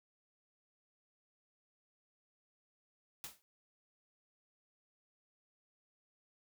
white noise with exponential decay, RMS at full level -42 dBFS, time 3.24-3.42 s, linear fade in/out 0 ms, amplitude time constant 39 ms, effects none

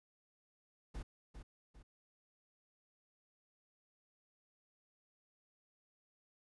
brown noise with echo, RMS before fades -44 dBFS, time 0.94-1.03 s, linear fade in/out 10 ms, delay 400 ms, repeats 2, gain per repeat -7 dB, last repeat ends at 1.83 s, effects resampled to 24000 Hz

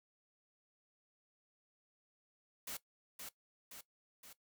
white noise with echo, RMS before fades -44 dBFS, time 2.67-2.77 s, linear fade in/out 5 ms, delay 520 ms, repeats 3, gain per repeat -4 dB, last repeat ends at 4.33 s, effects noise-tail reverb RT60 0.1 s tail -17 dB re dry

